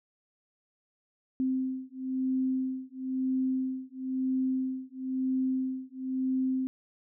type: beating tone pair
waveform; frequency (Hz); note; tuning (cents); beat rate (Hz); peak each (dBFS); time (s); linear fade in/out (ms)
sine; 260 / 261; C4 / C4; -11 / -4; 1; -31; 1.4-6.67; 0
effects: none